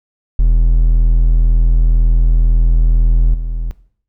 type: tone with level steps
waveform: triangle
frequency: 41 Hz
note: E1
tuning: 9 cents flat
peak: -5 / -14 dBFS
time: 0.39-3.71 s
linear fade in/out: 0 ms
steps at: 3.34 s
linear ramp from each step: 5 ms
effects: noise-tail reverb RT60 0.6 s tail -19 dB re dry